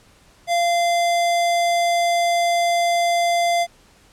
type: tone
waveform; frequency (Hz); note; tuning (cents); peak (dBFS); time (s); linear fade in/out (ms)
square; 690; F5; -21; -17; 0.47-3.67; 50
effects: pink hiss -53 dBFS RMS until 4.12 s + low-pass 10000 Hz 12 dB/octave